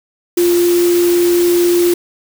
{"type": "tone in noise", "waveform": "sine", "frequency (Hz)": 349.2, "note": "F4", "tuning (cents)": 0, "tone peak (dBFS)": -9, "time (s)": [0.37, 1.94], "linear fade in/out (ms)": 5, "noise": "white", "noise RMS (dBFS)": -23, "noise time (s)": [0.37, 1.94], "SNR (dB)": 11, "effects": []}